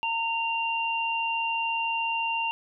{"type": "tone pair together", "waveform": "sine", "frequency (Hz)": [914, 2777], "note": ["A#5", "F7"], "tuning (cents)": [-34, -10], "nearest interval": "octave + perfect fifth", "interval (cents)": 1924, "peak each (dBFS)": -28, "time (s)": [0.03, 2.51], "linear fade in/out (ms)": 0, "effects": []}